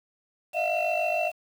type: tone cluster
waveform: sine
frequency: 615 / 669 / 716 / 2698 Hz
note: D#5 / E5 / F5 / E7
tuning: -20 / +25 / +43 / +40 cents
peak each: -28 dBFS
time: 0.53-1.32 s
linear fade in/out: 50 ms
effects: tanh soft clip ceiling -18 dBFS + 8-bit